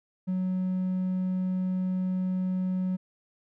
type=tone; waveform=triangle; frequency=185 Hz; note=F#3; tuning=in tune; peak=-23 dBFS; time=0.27-2.97 s; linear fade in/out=20 ms; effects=tanh soft clip ceiling -19 dBFS